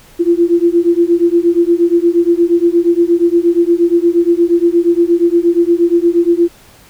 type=beating tone pair; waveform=sine; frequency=338.7 / 347.2 Hz; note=E4 / F4; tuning=+47 / -10 cents; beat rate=8.5 Hz; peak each=-11 dBFS; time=0.19-6.49 s; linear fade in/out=20 ms; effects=pink hiss -43 dBFS RMS until 6.89 s